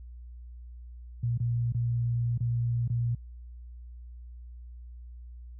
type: tone with dropouts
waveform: sine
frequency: 118.8 Hz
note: A#2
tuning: 33 cents sharp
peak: -25 dBFS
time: 1.23-3.15 s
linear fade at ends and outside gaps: 5 ms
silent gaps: 1.377-1.401 / 1.723-1.746 / 2.378-2.405 / 2.878-2.899 s
effects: added 60 Hz sine -42 dBFS peak until 5.59 s